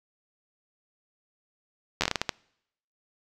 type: slowing click train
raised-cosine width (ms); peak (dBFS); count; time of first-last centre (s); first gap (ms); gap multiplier
0.2; -7; 9; 2.01-2.292; 11; 1.32
effects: noise-tail reverb RT60 0.8 s tail -26 dB re dry